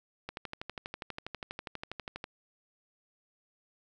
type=click train; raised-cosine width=0.3 ms; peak=-22 dBFS; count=25; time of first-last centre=0.29-2.241 s; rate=12.3 Hz; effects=none